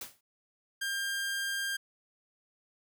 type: noise with exponential decay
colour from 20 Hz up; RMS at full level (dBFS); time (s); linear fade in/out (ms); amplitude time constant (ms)
white; -37; 0.01-0.21; 5; 42
type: tone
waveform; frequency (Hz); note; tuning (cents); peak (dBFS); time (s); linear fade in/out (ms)
sawtooth; 1599; G6; +34; -28; 0.81-1.77; 10
effects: none